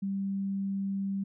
sine tone, 196 Hz, G3, in tune, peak -29 dBFS, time 0.02-1.24 s, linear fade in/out 10 ms, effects none

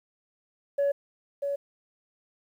sine tone with echo, 564 Hz, C#5, 30 cents sharp, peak -20 dBFS, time 0.78-0.92 s, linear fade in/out 10 ms, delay 640 ms, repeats 1, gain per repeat -6 dB, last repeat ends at 1.56 s, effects tanh soft clip ceiling -20 dBFS + 10-bit

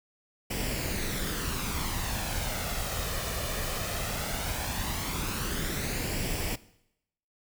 pink noise with flanger, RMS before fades -32 dBFS, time 0.5-6.56 s, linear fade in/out 10 ms, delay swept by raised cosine 0.38 to 1.68 ms, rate 0.17 Hz, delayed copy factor +0.5, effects noise-tail reverb RT60 0.8 s tail -19 dB re dry

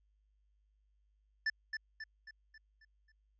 square tone with echo, 1760 Hz, A6, in tune, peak -31 dBFS, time 1.46-1.5 s, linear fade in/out 5 ms, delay 270 ms, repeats 6, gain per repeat -6 dB, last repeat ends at 3.12 s, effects added 51 Hz sine -70 dBFS peak until 3.39 s + resampled to 16000 Hz

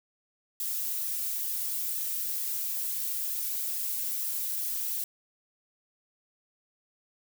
violet noise with flanger, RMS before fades -32 dBFS, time 0.6-5.04 s, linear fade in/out 2 ms, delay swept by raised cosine 1.3 to 6.6 ms, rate 2.2 Hz, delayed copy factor -1, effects none

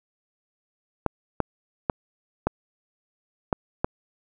clicks, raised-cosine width 1 ms, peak -7 dBFS, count 6, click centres 1.063 / 1.403 / 1.898 / 2.47 / 3.528 / 3.845 s, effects none

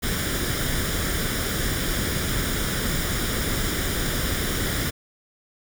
pink noise with comb filter, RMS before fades -25 dBFS, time 0.02-4.91 s, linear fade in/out 20 ms, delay 0.57 ms, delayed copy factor +0.6, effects none

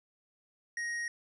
triangle tone with hard clipping, 1877 Hz, A#6, 11 cents sharp, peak -35 dBFS, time 0.77-1.08 s, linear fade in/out 2 ms, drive 13 dB, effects resampled to 24000 Hz

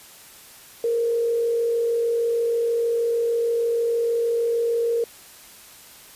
sine tone with frequency modulation, 466.2 Hz, A#4, in tune, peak -19 dBFS, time 0.84-5.04 s, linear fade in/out 2 ms, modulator 46.4 Hz, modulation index 0.3, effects white hiss -46 dBFS RMS until 6.15 s + resampled to 32000 Hz

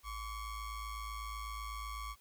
square ring-modulated tone, 545 Hz, C#5, 29 cents flat, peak -38 dBFS, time 0.03-2.16 s, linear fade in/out 50 ms, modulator 599 Hz, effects white hiss -67 dBFS RMS until 2.2 s

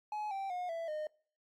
triangle tone with pitch steps, 846 / 780.3 / 719.7 / 663.8 / 612.2 Hz, G#5 / G5 / F#5 / E5 / D#5, +32 / -8 / -48 / +12 / -28 cents, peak -34 dBFS, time 0.12-1.07 s, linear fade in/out 2 ms, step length 190 ms, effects noise-tail reverb RT60 0.5 s tail -24 dB re dry + AAC 64 kbps

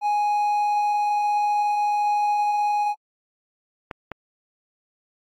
triangle tone, 830.6 Hz, G#5, in tune, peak -17 dBFS, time 0.01-2.95 s, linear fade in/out 50 ms
clicks, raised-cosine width 0.5 ms, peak -16 dBFS, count 2, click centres 3.912 / 4.117 s
effects AAC 48 kbps

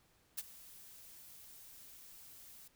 blue noise with ADSR envelope, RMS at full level -38 dBFS, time 0.37-2.68 s, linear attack 15 ms, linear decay 33 ms, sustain -18 dB, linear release 5 ms, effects pink hiss -71 dBFS RMS until 2.75 s

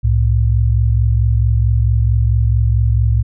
sine tone pair together, 65.48 / 110 Hz, C2 / A2, +2 / 0 cents, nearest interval major sixth, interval 898 cents, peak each -13 dBFS, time 0.03-3.23 s, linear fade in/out 20 ms, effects none

